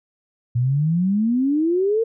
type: exponential sweep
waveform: sine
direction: up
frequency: 116.9 to 466.1 Hz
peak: -16 dBFS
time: 0.55-2.04 s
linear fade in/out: 10 ms
effects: none